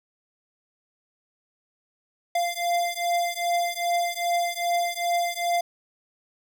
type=beating tone pair; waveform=square; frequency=693 / 695.5 Hz; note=F5 / F5; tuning=-14 / -7 cents; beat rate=2.5 Hz; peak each=-27 dBFS; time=2.35-5.61 s; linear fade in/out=5 ms; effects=none